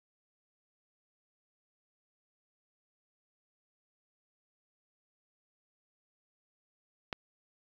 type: click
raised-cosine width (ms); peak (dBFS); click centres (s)
0.3; -18; 7.128
effects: resampled to 16000 Hz + 9-bit